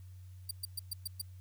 10% pulse tone bursts, 4700 Hz, D8, 1 cent sharp, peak -28 dBFS, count 6, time 0.49-1.216 s, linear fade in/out 5 ms, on 21 ms, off 120 ms, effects added 92 Hz sine -48 dBFS peak until 1.4 s + white hiss -70 dBFS RMS until 1.4 s

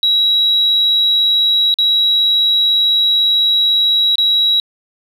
sine tone with dropouts, 3874 Hz, B7, 34 cents flat, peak -9 dBFS, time 0.03-4.6 s, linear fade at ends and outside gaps 1 ms, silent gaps 1.741-1.786 / 4.156-4.182 s, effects tanh soft clip ceiling -5 dBFS

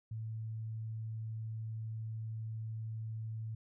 sine tone, 110.9 Hz, A2, 14 cents sharp, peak -38 dBFS, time 0.11-3.55 s, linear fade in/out 5 ms, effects none

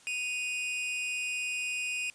45% pulse tone pair together, 2492 / 2783 Hz, D#7 / F7, +2 / -7 cents, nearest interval major second, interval 191 cents, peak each -32 / -38 dBFS, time 0.07-2.1 s, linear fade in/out 0 ms, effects white hiss -58 dBFS RMS until 2.14 s + resampled to 22050 Hz

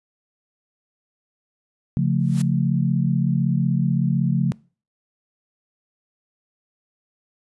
sine chord, Db augmented, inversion none, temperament equal, 138.59 / 174.61 / 220 Hz, Db3 / F3 / A3, 0 / 0 / 0 cents, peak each -20 / -21 / -25 dBFS, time 1.97-4.52 s, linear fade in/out 0 ms
white noise with exponential growth, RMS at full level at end -31 dBFS, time 2.19-2.42 s, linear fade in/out 5 ms, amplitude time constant 49 ms
effects noise-tail reverb RT60 0.4 s tail -24 dB re dry + resampled to 24000 Hz

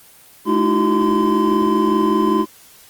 triangle tone cluster, 213.8 / 308.6 / 333.7 / 375.9 / 1026 Hz, A3 / D#4 / E4 / F#4 / C6, -49 / -14 / +21 / +27 / -34 cents, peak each -18 dBFS, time 0.45-2.46 s, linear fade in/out 50 ms, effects white hiss -46 dBFS RMS until 2.89 s + Opus 24 kbps

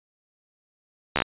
slowing click train, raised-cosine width 0.3 ms, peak -5 dBFS, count 5, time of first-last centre 1.16-1.22 s, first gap 13 ms, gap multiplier 1.1, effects resampled to 8000 Hz

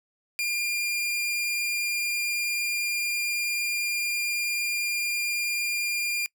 sawtooth tone, 2403 Hz, D7, 39 cents sharp, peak -22 dBFS, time 0.39-6.26 s, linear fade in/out 0 ms, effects noise-tail reverb RT60 0.1 s tail -24 dB re dry

